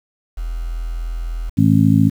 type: tone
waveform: sine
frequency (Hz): 41.73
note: E1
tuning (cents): +22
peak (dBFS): -21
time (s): 0.37-1.5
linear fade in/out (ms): 10
type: harmonic tone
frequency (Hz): 53.8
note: A1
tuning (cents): -38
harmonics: 2 / 3 / 4 / 5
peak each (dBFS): -15 / -15 / -15 / -15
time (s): 1.57-2.1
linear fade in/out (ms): 20
effects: 7-bit